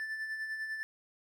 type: tone with tremolo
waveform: triangle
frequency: 1760 Hz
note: A6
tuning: in tune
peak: -32 dBFS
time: 0-0.83 s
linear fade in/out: 0 ms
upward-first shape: sine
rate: 10 Hz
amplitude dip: 45%
effects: none